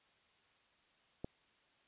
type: click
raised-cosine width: 2 ms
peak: -27 dBFS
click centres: 1.245 s
effects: white hiss -71 dBFS RMS until 1.87 s + resampled to 8000 Hz